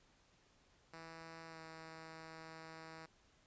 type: tone with pitch glide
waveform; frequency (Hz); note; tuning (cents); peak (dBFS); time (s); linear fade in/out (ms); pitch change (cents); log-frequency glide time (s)
5% pulse; 163.5 to 161.06; E3 to E3; -14 to -40; -40; 0.93-3.06; 5; -26; 1.48-1.59
effects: pink hiss -71 dBFS RMS until 3.46 s + resampled to 16000 Hz